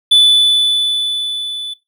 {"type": "tone with level ramp", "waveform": "triangle", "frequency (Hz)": 3483, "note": "A7", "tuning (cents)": -18, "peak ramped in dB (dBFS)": [-3, -21], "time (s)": [0.11, 1.74], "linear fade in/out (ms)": 10, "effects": ["noise-tail reverb RT60 0.2 s tail -17 dB re dry"]}